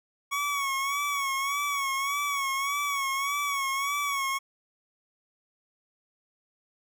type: tone with vibrato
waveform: 25% pulse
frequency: 1117 Hz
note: C#6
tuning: 13 cents sharp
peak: -23 dBFS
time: 0.31-4.39 s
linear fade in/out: 20 ms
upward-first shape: sine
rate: 1.7 Hz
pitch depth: 57 cents each way
effects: none